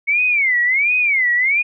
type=tone with vibrato; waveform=sine; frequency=2193 Hz; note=C#7; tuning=19 cents flat; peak=-13 dBFS; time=0.07-1.63 s; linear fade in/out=20 ms; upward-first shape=sine; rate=1.4 Hz; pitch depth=230 cents each way; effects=none